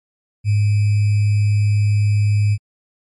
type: tone with sample-and-hold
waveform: sine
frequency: 103.83 Hz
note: G#2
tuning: in tune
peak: -12 dBFS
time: 0.44-2.58 s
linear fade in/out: 50 ms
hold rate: 2450 Hz
effects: MP3 48 kbps